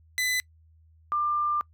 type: tone pair in turn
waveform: sawtooth / sine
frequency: 2006 / 1192.8 Hz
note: B6 / D6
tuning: +26 / +27 cents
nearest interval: major sixth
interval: 899 cents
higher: first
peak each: -21 / -23 dBFS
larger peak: first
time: 0.18-0.4 / 1.12-1.61 s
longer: second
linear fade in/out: 0 ms
effects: noise-tail reverb RT60 0.1 s tail -25 dB re dry + added 80 Hz sine -55 dBFS peak until 1.73 s